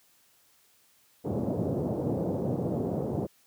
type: band-pass noise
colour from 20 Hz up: pink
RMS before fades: -30 dBFS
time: 1.24-3.27 s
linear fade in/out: 20 ms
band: 100 to 610 Hz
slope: 24 dB/octave
effects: white hiss -64 dBFS RMS until 3.46 s + high-pass 60 Hz 12 dB/octave